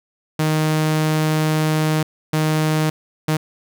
sawtooth tone bursts at uneven times, 155.56 Hz, D#3, in tune, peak -12 dBFS, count 3, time 0.39-2.03 / 2.33-2.9 / 3.28-3.37 s, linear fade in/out 5 ms, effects none

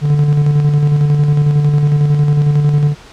triangle tone with tremolo, 146.83 Hz, D3, in tune, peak -5 dBFS, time 0.01-2.95 s, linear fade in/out 50 ms, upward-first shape square, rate 11 Hz, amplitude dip 35%, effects pink hiss -38 dBFS RMS until 3.12 s + low-pass 6000 Hz 12 dB/octave

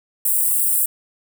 white high-pass noise, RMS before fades -18 dBFS, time 0.25-0.86 s, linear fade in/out 5 ms, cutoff 7900 Hz, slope 96 dB/octave, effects none

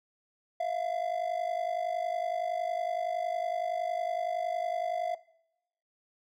triangle ring-modulated tone, 681 Hz, F5, 44 cents flat, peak -24 dBFS, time 0.6-5.15 s, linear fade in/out 2 ms, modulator 25.4 Hz, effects noise-tail reverb RT60 0.8 s tail -20 dB re dry

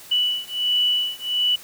sine beating tone pair, 2960 / 2961.4 Hz, F#7 / F#7, 0 / +1 cents, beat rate 1.4 Hz, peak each -22 dBFS, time 0.11-1.56 s, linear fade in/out 10 ms, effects white hiss -43 dBFS RMS until 1.63 s

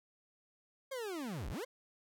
40% pulse linear two-way sweep, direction down then up, 552 to 30.97 to 552 Hz, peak -38 dBFS, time 0.91-1.65 s, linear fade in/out 10 ms, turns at 1.5 s, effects none

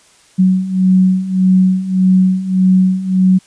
sine beating tone pair, 185.3 / 187 Hz, F#3 / F#3, +3 / +19 cents, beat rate 1.7 Hz, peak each -14 / -10 dBFS, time 0.38-3.39 s, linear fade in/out 20 ms, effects white hiss -48 dBFS RMS until 3.46 s + resampled to 22050 Hz

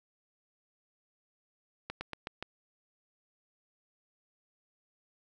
slowing click train, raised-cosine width 0.3 ms, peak -21 dBFS, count 5, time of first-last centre 1.9-2.426 s, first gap 110 ms, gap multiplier 1.12, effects none

